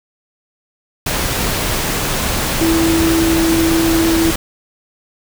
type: tone in noise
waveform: sine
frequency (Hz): 328.3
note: E4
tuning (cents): -7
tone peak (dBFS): -12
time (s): 2.61-4.31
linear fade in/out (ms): 5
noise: pink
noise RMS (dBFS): -18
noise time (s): 1.06-4.36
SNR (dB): +3
effects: none